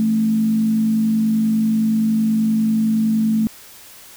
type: tone with frequency modulation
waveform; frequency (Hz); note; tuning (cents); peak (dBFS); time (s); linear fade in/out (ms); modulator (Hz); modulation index
sine; 220; A3; 0; -14; 0-3.47; 0; 50.5; 0.32
effects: white hiss -42 dBFS RMS until 4.16 s